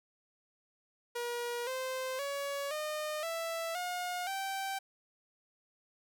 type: tone with pitch steps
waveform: sawtooth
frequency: 478.6 / 518.9 / 562.6 / 610 / 661.4 / 717.1 / 777.5 Hz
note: A#4 / C5 / C#5 / D#5 / E5 / F5 / G5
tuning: +46 / -14 / +26 / -34 / +6 / +46 / -14 cents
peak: -31 dBFS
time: 1.15-4.79 s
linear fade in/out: 10 ms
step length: 520 ms
effects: none